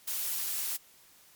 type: noise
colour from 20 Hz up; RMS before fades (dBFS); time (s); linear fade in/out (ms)
blue; -33; 0.07-0.77; 10
effects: white hiss -59 dBFS RMS until 1.35 s + MP3 96 kbps